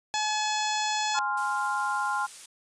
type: harmonic tone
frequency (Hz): 853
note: G#5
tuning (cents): +46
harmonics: 1 / 2 / 3 / 4 / 5 / 6 / 7 / 8 / 9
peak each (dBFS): -28 / -35 / -36 / -35 / -37 / -38 / -41 / -37 / -42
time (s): 0.14-1.19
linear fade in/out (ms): 0
type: chord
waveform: sine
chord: F minor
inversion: first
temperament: equal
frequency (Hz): 830.6 / 1046.5 / 1396.9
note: Ab5 / C6 / F6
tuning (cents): 0 / 0 / 0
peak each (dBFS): -30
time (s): 1.14-2.27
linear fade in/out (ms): 20
type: noise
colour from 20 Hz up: blue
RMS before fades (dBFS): -41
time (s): 1.37-2.46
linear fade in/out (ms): 5
effects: resampled to 22050 Hz